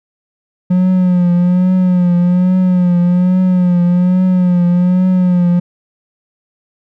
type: tone with vibrato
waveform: triangle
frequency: 180 Hz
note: F#3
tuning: 47 cents flat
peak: -6 dBFS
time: 0.7-5.6 s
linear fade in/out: 10 ms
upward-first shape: triangle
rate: 1.2 Hz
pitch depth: 56 cents each way
effects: none